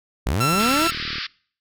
sawtooth linear sweep, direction up, 46.25 to 344.6 Hz, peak -16 dBFS, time 0.26-0.88 s, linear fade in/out 10 ms
sawtooth tone, 1345 Hz, E6, 34 cents sharp, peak -16 dBFS, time 0.4-0.91 s, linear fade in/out 10 ms
click train, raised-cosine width 3 ms, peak -24 dBFS, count 26, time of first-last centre 0.53-1.183 s, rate 38.3 Hz
white band-pass noise, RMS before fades -29 dBFS, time 0.59-1.27 s, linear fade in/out 10 ms, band 1200 to 5100 Hz, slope 96 dB/octave
effects noise-tail reverb RT60 0.5 s tail -24 dB re dry

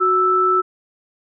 sine tone pair together, 370 / 1318.5 Hz, F#4 / E6, 0 / 0 cents, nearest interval octave + minor seventh, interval 2200 cents, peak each -19 / -14 dBFS, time 0-0.62 s, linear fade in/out 20 ms, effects none

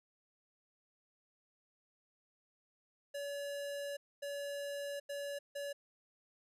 square tone bursts at uneven times, 569 Hz, C#5, 45 cents sharp, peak -40 dBFS, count 4, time 3.14-3.97 / 4.22-5 / 5.09-5.39 / 5.55-5.73 s, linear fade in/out 10 ms, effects resampled to 32000 Hz

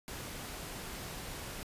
pink noise, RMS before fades -43 dBFS, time 0.08-1.63 s, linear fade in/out 0 ms, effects resampled to 32000 Hz

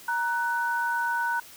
sine tone pair together, 939.9 / 1492 Hz, A#5 / F#6, +14 / +14 cents, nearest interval minor sixth, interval 800 cents, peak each -27 dBFS, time 0.08-1.4 s, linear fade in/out 5 ms, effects white hiss -48 dBFS RMS until 1.56 s

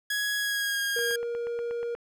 sawtooth tone with pitch glide, 1669 to 1627.1 Hz, G#6 to G#6, +8 to -36 cents, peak -23 dBFS, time 0.1-1.16 s, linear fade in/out 5 ms, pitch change -44 cents, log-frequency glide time 0.38-0.81 s
triangle tone, 472.2 Hz, A#4, 22 cents sharp, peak -27 dBFS, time 0.96-1.95 s, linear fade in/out 5 ms
click train, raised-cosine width 0.5 ms, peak -29 dBFS, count 9, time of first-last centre 0.99-1.95 s, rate 8.33 Hz
effects none

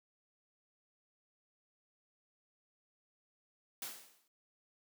white noise with exponential decay, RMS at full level -40 dBFS, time 3.82-4.28 s, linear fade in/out 2 ms, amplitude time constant 100 ms, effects high-pass 200 Hz 12 dB/octave

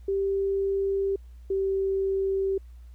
sine tone pair in turn, 392 / 387.5 Hz, G4 / G4, 0 / -20 cents, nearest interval unison, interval 20 cents, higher first, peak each -23 dBFS, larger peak neither, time 0.08-1.16 / 1.5-2.58 s, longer neither, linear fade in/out 5 ms, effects added 60 Hz sine -43 dBFS peak until 2.94 s + pink hiss -68 dBFS RMS until 2.94 s

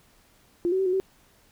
sine tone with pitch steps, 347.4 / 376.9 / 383.9 / 365.5 / 382 Hz, F4 / F#4 / G4 / F#4 / G4, -9 / +32 / -36 / -21 / -45 cents, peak -21 dBFS, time 0.65-1 s, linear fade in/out 0 ms, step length 70 ms, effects pink hiss -60 dBFS RMS until 1.51 s

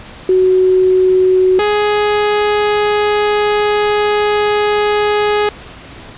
sine / sawtooth tone pair in turn, 371.7 / 417.2 Hz, F#4 / G#4, +8 / +8 cents, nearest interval major second, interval 200 cents, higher second, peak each -7 dBFS, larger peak neither, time 0.29-1.59 / 1.59-5.49 s, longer second, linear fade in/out 2 ms, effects pink hiss -34 dBFS RMS until 6.17 s + resampled to 8000 Hz

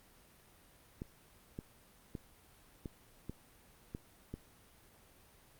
clicks, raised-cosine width 3 ms, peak -28 dBFS, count 7, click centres 1.019 / 1.589 / 2.152 / 2.858 / 3.296 / 3.949 / 4.34 s, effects pink hiss -63 dBFS RMS until 5.59 s + Opus 32 kbps

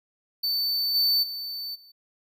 square tone with level steps, 4532 Hz, C#8, 37 cents sharp, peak -24 / -20 / -32 / -50 dBFS, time 0.43-1.92 s, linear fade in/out 10 ms, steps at 0.94 / 1.22 / 1.74 s, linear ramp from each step 20 ms, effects none

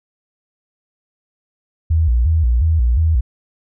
sine tone with vibrato, 69.3 Hz, C#2, in tune, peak -11 dBFS, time 1.9-3.21 s, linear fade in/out 10 ms, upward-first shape square, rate 2.8 Hz, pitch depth 260 cents each way, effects none

